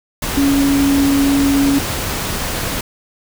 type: tone in noise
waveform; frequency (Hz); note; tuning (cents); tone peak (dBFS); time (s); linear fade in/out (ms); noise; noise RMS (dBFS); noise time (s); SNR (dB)
sine; 278.8; C#4; +10; -11; 0.37-1.79; 5; pink; -21; 0.22-2.81; +7
effects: none